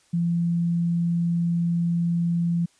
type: tone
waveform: sine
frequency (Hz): 170.5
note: F3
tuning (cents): -41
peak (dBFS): -20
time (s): 0.13-2.66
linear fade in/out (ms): 10
effects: white hiss -61 dBFS RMS until 2.79 s + resampled to 22050 Hz